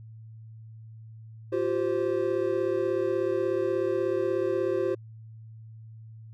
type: chord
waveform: triangle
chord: F suspended second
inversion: none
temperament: equal with one note detuned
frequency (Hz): 349.2 / 385.7 / 523.3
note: F4 / G4 / C5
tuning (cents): 0 / -28 / 0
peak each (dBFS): -27 / -26 / -28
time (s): 1.52-4.95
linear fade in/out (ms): 10
effects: added 111 Hz sine -43 dBFS peak until 6.33 s